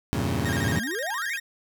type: chord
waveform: 20% pulse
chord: E diminished seventh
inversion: none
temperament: equal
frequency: 82.41 / 98 / 116.54 / 138.59 Hz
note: E2 / G2 / Bb2 / Db3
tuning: 0 / 0 / 0 / 0 cents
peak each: -25 dBFS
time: 0.13-0.79 s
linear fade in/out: 0 ms
type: tone with vibrato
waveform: 40% pulse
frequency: 1734 Hz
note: A6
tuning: 26 cents flat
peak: -29 dBFS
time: 0.45-1.4 s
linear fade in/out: 10 ms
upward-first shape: square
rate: 13 Hz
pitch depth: 120 cents each way
type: exponential sweep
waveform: triangle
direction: up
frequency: 103.83 to 2608 Hz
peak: -28 dBFS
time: 0.65-1.36 s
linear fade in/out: 0 ms
effects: none